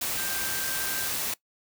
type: tone in noise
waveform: sine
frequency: 1572 Hz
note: G6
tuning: 4 cents sharp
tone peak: -36 dBFS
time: 0.17-1.08 s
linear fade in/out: 5 ms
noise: white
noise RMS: -30 dBFS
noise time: 0.01-1.34 s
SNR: -9 dB
effects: noise-tail reverb RT60 0.1 s tail -20 dB re dry